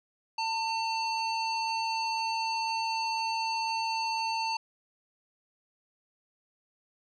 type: tone with low-pass filter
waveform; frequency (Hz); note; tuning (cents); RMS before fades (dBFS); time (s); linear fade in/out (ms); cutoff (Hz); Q
square; 899; A5; +37; -31; 0.38-4.57; 5; 4500; 2.6
effects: none